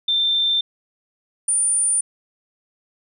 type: tone pair in turn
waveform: sine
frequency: 3573 / 9257 Hz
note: A7 / D9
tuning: +26 / -26 cents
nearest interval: octave + major third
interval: 1648 cents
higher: second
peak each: -16 dBFS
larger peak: neither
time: 0.08-0.61 / 1.48-2.01 s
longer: neither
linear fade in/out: 5 ms
effects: none